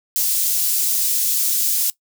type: high-pass noise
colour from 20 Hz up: white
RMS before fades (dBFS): -19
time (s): 0.16-1.9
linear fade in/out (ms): 0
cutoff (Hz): 5700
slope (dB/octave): 12
effects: noise-tail reverb RT60 0.1 s tail -19 dB re dry